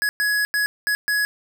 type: tone bursts at uneven times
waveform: square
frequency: 1679 Hz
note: G#6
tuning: 18 cents sharp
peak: -19 dBFS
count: 5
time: 0.02-0.09 / 0.2-0.45 / 0.54-0.66 / 0.87-0.95 / 1.08-1.25 s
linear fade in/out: 0 ms
effects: 10-bit